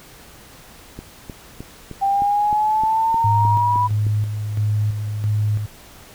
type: click train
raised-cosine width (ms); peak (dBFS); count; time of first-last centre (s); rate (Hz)
3; -19; 11; 0.99-4.067; 3.25
type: linear sweep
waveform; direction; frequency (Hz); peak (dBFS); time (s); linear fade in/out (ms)
sine; up; 784 to 987.8; -15; 2.01-3.88; 20
type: tone with tremolo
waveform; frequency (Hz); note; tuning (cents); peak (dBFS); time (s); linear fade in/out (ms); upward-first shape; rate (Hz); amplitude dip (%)
sine; 105.6; G#2; +29; -16; 3.24-5.66; 5; square; 1.5; 50
effects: pink hiss -44 dBFS RMS until 6.14 s